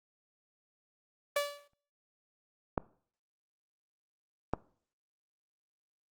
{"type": "tone with exponential decay", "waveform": "sawtooth", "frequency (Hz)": 577, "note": "D5", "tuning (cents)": -31, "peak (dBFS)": -22, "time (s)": [1.36, 1.68], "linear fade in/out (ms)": 5, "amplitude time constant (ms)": 69}
{"type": "clicks", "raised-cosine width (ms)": 1, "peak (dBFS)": -14, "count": 2, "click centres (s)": [2.778, 4.536]}
{"effects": ["noise-tail reverb RT60 0.5 s tail -22 dB re dry", "Opus 24 kbps"]}